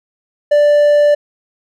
triangle tone, 587.3 Hz, D5, in tune, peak -5 dBFS, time 0.51-1.15 s, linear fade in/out 10 ms, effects none

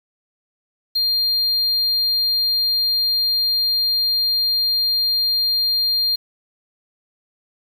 triangle tone, 4200 Hz, C8, 6 cents sharp, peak -15 dBFS, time 0.95-6.16 s, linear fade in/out 10 ms, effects 7-bit

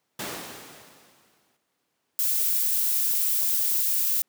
pink noise with exponential decay, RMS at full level -30 dBFS, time 0.19-1.57 s, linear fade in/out 5 ms, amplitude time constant 300 ms
violet noise, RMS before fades -24 dBFS, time 2.19-4.22 s, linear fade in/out 0 ms
effects pink hiss -75 dBFS RMS until 4.28 s + high-pass 200 Hz 12 dB/octave

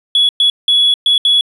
triangle tone bursts at uneven times, 3380 Hz, G#7, 30 cents sharp, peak -5 dBFS, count 5, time 0.15-0.29 / 0.4-0.5 / 0.68-0.94 / 1.06-1.18 / 1.25-1.41 s, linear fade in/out 2 ms, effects tanh soft clip ceiling -4 dBFS + resampled to 32000 Hz

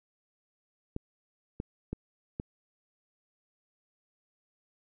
clicks, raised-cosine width 3 ms, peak -21 dBFS, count 4, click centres 0.964 / 1.601 / 1.93 / 2.399 s, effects none

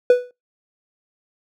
triangle tone with exponential decay, 493.6 Hz, B4, 1 cent flat, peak -4 dBFS, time 0.1-0.31 s, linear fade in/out 2 ms, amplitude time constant 44 ms, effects noise-tail reverb RT60 0.2 s tail -23 dB re dry

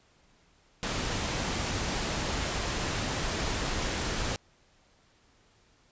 pink noise, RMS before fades -31 dBFS, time 0.83-4.36 s, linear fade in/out 0 ms, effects pink hiss -64 dBFS RMS until 5.91 s + resampled to 16000 Hz

